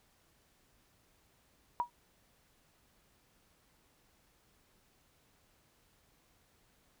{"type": "tone with exponential decay", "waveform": "sine", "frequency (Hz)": 962, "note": "B5", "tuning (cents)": -46, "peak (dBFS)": -25, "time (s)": [1.8, 1.9], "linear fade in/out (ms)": 0, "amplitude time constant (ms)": 20, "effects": ["pink hiss -70 dBFS RMS until 7 s"]}